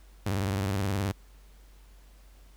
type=tone with vibrato; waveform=sawtooth; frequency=98 Hz; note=G2; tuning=in tune; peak=-23 dBFS; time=0.26-1.12 s; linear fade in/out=5 ms; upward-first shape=triangle; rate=19 Hz; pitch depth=190 cents each way; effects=added 48 Hz sine -51 dBFS peak until 2.56 s + pink hiss -62 dBFS RMS until 2.56 s